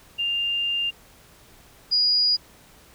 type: tone pair in turn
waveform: sine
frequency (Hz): 2799 / 4892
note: F7 / D#8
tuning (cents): +3 / -30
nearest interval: minor seventh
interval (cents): 967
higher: second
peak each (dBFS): -22 / -17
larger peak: second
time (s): 0.18-0.91 / 1.91-2.37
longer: first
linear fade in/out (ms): 20
effects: pink hiss -52 dBFS RMS until 2.94 s